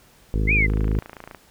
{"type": "harmonic tone", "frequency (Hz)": 52.6, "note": "G#1", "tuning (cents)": 23, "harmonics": [1, 2, 3, 4, 5, 6, 7, 8, 9], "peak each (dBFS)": [-20, -26, -30, -32, -34, -36, -37, -38, -39], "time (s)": [0.34, 0.99], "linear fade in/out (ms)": 0}
{"type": "linear two-way sweep", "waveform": "sine", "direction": "up then down", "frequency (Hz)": [1984, 2530, 1984], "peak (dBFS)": -17, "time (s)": [0.47, 0.67], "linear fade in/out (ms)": 20, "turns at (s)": 0.53}
{"type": "click train", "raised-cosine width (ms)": 0.5, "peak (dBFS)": -22, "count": 19, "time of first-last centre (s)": [0.7, 1.347], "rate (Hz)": 27.8}
{"effects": ["pink hiss -54 dBFS RMS until 1.5 s"]}